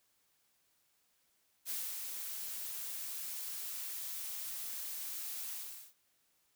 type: noise with ADSR envelope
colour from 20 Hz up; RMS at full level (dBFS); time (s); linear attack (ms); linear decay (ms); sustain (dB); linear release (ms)
blue; -38; 1.65-5.94; 53; 250; -4; 410
effects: white hiss -75 dBFS RMS until 6.55 s